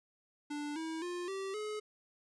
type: tone with pitch steps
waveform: square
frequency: 293.7 / 322.1 / 353.3 / 387.5 / 425.1 Hz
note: D4 / E4 / F4 / G4 / G#4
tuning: 0 / -40 / +20 / -20 / +40 cents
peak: -38 dBFS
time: 0.5-1.8 s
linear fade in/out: 10 ms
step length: 260 ms
effects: resampled to 22050 Hz